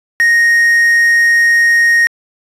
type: tone with quantisation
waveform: triangle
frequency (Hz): 1864.7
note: A#6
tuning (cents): 0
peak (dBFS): -5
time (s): 0.2-2.07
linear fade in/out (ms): 0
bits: 5
effects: resampled to 32000 Hz